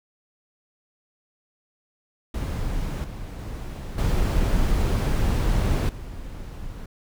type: noise with level steps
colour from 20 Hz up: brown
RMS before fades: -27 / -34 / -32 / -21 / -36 dBFS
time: 2.34-6.86 s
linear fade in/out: 5 ms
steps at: 3.04 / 3.39 / 3.98 / 5.89 s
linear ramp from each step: 2 ms
effects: none